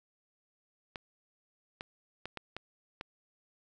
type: clicks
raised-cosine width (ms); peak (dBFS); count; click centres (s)
0.3; -23; 6; 0.958 / 1.809 / 2.256 / 2.373 / 2.566 / 3.011
effects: none